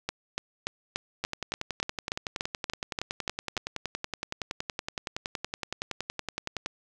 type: two click trains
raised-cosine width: 0.2 ms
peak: -12 / -14 dBFS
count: 13 / 59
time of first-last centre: 0.09-3.568 / 1.24-6.661 s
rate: 3.45 / 10.7 Hz
effects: none